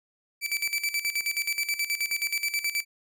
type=tone with tremolo; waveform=sawtooth; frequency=2318 Hz; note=D7; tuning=23 cents flat; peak=-21 dBFS; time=0.41-2.85 s; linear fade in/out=50 ms; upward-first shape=square; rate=9.4 Hz; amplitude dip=75%; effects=none